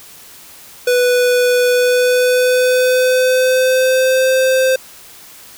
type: tone with pitch glide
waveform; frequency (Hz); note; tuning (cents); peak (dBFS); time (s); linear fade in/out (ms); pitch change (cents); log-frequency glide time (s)
square; 493.9 to 521.2; B4 to C5; 0 to -7; -11; 0.87-4.76; 5; +93; 1.71-4.3
effects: white hiss -39 dBFS RMS until 5.57 s